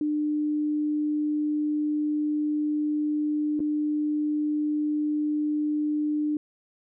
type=tone with dropouts; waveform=sine; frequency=300 Hz; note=D4; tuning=37 cents sharp; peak=-23 dBFS; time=0.01-6.37 s; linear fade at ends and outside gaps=2 ms; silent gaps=3.594-3.602 s; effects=none